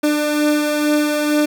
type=beating tone pair; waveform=30% pulse; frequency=297.9 / 300.1 Hz; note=D4 / D4; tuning=+25 / +38 cents; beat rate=2.2 Hz; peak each=-13 / -20 dBFS; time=0.03-1.46 s; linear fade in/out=10 ms; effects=none